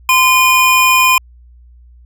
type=tone pair together; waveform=square; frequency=1028.4 / 2446 Hz; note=C6 / D#7; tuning=-30 / -30 cents; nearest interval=octave + minor third; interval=1500 cents; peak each=-11 dBFS; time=0.09-1.18 s; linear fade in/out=2 ms; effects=added 60 Hz sine -39 dBFS peak until 2.05 s